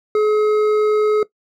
sine tone with hard clipping, 425.2 Hz, G#4, 41 cents sharp, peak -14 dBFS, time 0.15-1.23 s, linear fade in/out 2 ms, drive 7 dB, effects noise-tail reverb RT60 0.1 s tail -18 dB re dry

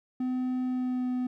triangle tone with pitch glide, 254.1 to 251.2 Hz, B3 to B3, +49 to +30 cents, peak -25 dBFS, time 0.2-1.27 s, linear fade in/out 5 ms, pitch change -19 cents, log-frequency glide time 0.65-1.08 s, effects none

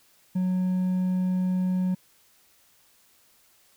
triangle tone with hard clipping, 183.9 Hz, F#3, 10 cents flat, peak -23 dBFS, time 0.35-1.95 s, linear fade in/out 10 ms, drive 5 dB, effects white hiss -61 dBFS RMS until 3.76 s

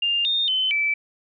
sine tone with pitch steps, 2803 / 3659 / 3053 / 2316 Hz, F7 / A#7 / G7 / D7, +6 / -33 / -46 / -25 cents, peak -19 dBFS, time 0.02-0.94 s, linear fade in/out 5 ms, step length 230 ms, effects none

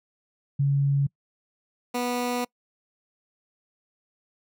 sine / 15% pulse tone pair in turn, 140.1 / 245.1 Hz, C#3 / B3, +19 / -13 cents, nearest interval minor seventh, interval 968 cents, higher second, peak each -19 dBFS, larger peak neither, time 0.59-1.07 / 1.94-2.45 s, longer second, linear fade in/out 10 ms, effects noise-tail reverb RT60 0.1 s tail -25 dB re dry

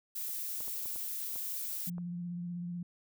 violet noise, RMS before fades -38 dBFS, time 0.15-1.9 s, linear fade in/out 10 ms
clicks, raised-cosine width 1 ms, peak -36 dBFS, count 6, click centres 0.606 / 0.681 / 0.857 / 0.96 / 1.359 / 1.982 s
sine tone with vibrato, 174.61 Hz, F3, in tune, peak -36 dBFS, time 1.87-2.83 s, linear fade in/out 5 ms, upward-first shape triangle, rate 16 Hz, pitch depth 29 cents each way
effects none

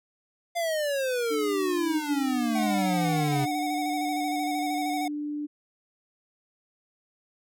square exponential sweep, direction down, 698.5 to 133.5 Hz, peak -26 dBFS, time 0.55-3.46 s, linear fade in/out 20 ms
sine tone with pitch glide, 299.1 to 295.7 Hz, D4 to D4, +32 to +12 cents, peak -29 dBFS, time 1.3-5.47 s, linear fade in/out 20 ms, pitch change -20 cents, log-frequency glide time 2.1-4.62 s
square tone with vibrato, 740 Hz, F#5, in tune, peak -29 dBFS, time 2.55-5.08 s, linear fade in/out 5 ms, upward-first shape square, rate 13 Hz, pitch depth 32 cents each way
effects none

